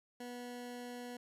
20% pulse tone, 244.3 Hz, B3, 19 cents flat, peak -39 dBFS, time 0.2-1.17 s, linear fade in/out 5 ms, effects resampled to 32000 Hz

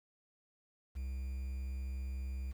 triangle tone with quantisation, 65.41 Hz, C2, in tune, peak -35 dBFS, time 0.95-2.53 s, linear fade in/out 20 ms, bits 10, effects none

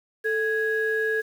sine tone pair together, 440 / 1661.2 Hz, A4 / G#6, 0 / 0 cents, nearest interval octave + major seventh, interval 2300 cents, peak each -24 dBFS, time 0.24-1.22 s, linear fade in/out 20 ms, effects tanh soft clip ceiling -15 dBFS + 8-bit

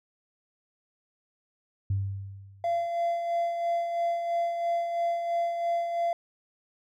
sine tone with exponential decay, 98.1 Hz, G2, 2 cents sharp, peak -22 dBFS, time 1.9-2.87 s, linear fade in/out 5 ms, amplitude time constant 210 ms
triangle tone with tremolo, 684 Hz, F5, 36 cents flat, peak -21 dBFS, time 2.64-6.13 s, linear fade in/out 2 ms, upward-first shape sine, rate 3 Hz, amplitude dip 50%
effects tanh soft clip ceiling -18 dBFS

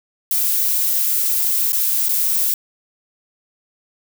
violet noise with dropouts, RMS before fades -18 dBFS, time 0.31-2.54 s, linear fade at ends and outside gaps 2 ms, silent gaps 1.722-1.73 / 2.086-2.091 s, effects none

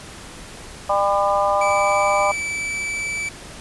harmonic tone, 200 Hz, G3, 35 cents sharp, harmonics 3 / 4 / 5 / 6, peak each -20 / -21 / -22 / -23 dBFS, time 0.89-2.32 s, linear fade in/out 10 ms
45% pulse tone, 2312 Hz, D7, 28 cents flat, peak -23 dBFS, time 1.61-3.29 s, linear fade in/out 5 ms
effects pink hiss -38 dBFS RMS until 3.6 s + resampled to 24000 Hz

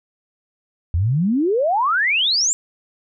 sine exponential sweep, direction up, 78.4 to 7590 Hz, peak -15 dBFS, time 0.94-2.53 s, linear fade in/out 0 ms, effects none

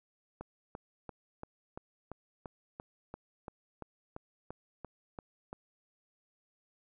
click train, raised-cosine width 1 ms, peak -28 dBFS, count 16, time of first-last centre 0.41-5.529 s, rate 2.93 Hz, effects none

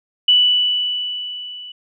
sine tone with level ramp, 2966 Hz, F#7, 4 cents sharp, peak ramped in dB -8 to -32 dBFS, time 0.28-1.72 s, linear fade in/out 5 ms, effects none

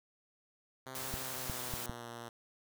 5% pulse tone with pitch glide, 130.81 to 117.89 Hz, C3 to A#2, 0 to +20 cents, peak -33 dBFS, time 0.86-2.29 s, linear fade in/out 5 ms, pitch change -180 cents, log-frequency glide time 1.32-2.05 s
white noise, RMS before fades -42 dBFS, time 0.95-1.86 s, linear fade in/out 0 ms
clicks, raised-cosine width 5 ms, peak -27 dBFS, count 4, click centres 1.14 / 1.498 / 1.738 / 1.896 s
effects none

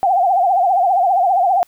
sine tone with vibrato, 740 Hz, F#5, in tune, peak -11 dBFS, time 0.03-1.63 s, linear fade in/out 0 ms, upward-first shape triangle, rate 15 Hz, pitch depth 160 cents each way, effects white hiss -56 dBFS RMS until 1.67 s

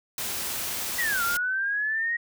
white noise, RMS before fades -31 dBFS, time 0.18-1.37 s, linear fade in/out 2 ms
sine linear two-way sweep, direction down then up, 1984 to 1364 to 1895 Hz, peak -24 dBFS, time 0.98-2.17 s, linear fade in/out 10 ms, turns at 1.23 s
effects none

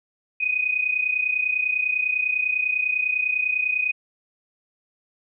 sine tone pair together, 2471 / 2501 Hz, D#7 / D#7, -13 / +8 cents, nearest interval unison, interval 21 cents, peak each -25 / -22 dBFS, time 0.4-3.92 s, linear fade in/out 10 ms, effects none

